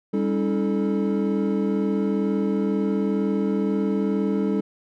triangle tone cluster, 199.2 / 278.2 / 320.3 / 435 Hz, G3 / C#4 / E4 / A4, +28 / +6 / -50 / -20 cents, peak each -21 / -26 / -26 / -25 dBFS, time 0.13-4.61 s, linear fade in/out 10 ms, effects none

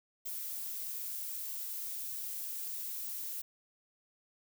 violet noise with high-pass filter sweep, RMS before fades -40 dBFS, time 0.25-3.42 s, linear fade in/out 10 ms, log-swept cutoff 580 to 320 Hz, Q 6.7, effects none

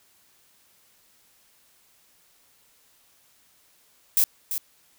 violet noise with echo, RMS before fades -19 dBFS, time 4.17-4.24 s, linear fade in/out 0 ms, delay 340 ms, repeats 1, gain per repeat -9 dB, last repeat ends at 4.58 s, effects white hiss -61 dBFS RMS until 4.98 s

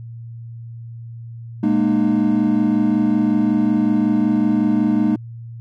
triangle chord, Ab suspended second, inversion none, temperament equal with one note detuned, 207.7 / 233.1 / 304 Hz, Ab3 / Bb3 / Eb4, 0 / 0 / -40 cents, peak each -16 dBFS, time 1.63-5.16 s, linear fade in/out 5 ms, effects tanh soft clip ceiling -5 dBFS + added 116 Hz sine -31 dBFS peak until 5.6 s

